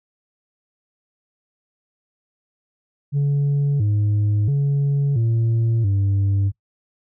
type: tone with pitch steps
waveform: sine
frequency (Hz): 142.3 / 104.2 / 141.1 / 114.5 / 98.9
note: C#3 / G#2 / C#3 / A#2 / G2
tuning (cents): +46 / +6 / +31 / -31 / +16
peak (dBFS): -13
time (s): 3.12-6.52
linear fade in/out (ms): 50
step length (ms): 680
effects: noise-tail reverb RT60 0.1 s tail -20 dB re dry + tanh soft clip ceiling -15 dBFS